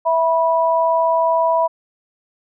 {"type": "tone pair together", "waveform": "sine", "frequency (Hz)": [657, 979], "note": ["E5", "B5"], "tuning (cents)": [-6, -15], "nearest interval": "perfect fifth", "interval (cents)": 691, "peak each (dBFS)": -16, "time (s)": [0.05, 1.68], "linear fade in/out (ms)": 20, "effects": []}